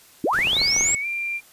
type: linear sweep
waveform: sine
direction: up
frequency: 220 to 7880 Hz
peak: -18 dBFS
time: 0.24-0.95 s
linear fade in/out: 2 ms
type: noise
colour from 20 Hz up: pink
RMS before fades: -36 dBFS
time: 0.33-0.95 s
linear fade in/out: 0 ms
type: clicks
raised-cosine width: 1 ms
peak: -16 dBFS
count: 7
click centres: 0.389 / 0.472 / 0.532 / 0.567 / 0.616 / 0.764 / 0.81 s
type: tone with pitch glide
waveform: sine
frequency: 2217 to 2376 Hz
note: C#7 to D7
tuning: 0 to +20 cents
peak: -24 dBFS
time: 0.55-1.41 s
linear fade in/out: 50 ms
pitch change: +120 cents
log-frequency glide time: 1-1.06 s
effects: white hiss -51 dBFS RMS until 1.52 s + resampled to 32000 Hz